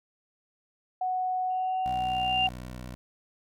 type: tone with pitch glide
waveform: sine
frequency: 740 to 749.5 Hz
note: F#5 to F#5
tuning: 0 to +22 cents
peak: -26 dBFS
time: 1.01-2.49 s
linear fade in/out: 5 ms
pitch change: +22 cents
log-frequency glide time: 1.45-1.78 s
type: tone with exponential growth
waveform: sine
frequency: 2794 Hz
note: F7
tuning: in tune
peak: -22 dBFS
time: 1.5-2.47 s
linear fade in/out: 5 ms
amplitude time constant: 210 ms
type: tone with vibrato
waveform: 15% pulse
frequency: 62.1 Hz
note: B1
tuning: 10 cents sharp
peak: -32 dBFS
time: 1.86-2.95 s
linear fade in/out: 0 ms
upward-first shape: triangle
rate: 5.2 Hz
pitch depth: 12 cents each way
effects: none